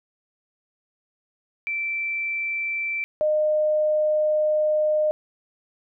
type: tone pair in turn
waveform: sine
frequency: 2336 / 611.3 Hz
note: D7 / D#5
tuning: -10 / -31 cents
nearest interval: octave + major seventh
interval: 2321 cents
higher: first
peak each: -24 / -18 dBFS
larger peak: second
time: 1.67-3.04 / 3.21-5.11 s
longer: second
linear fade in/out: 0 ms
effects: none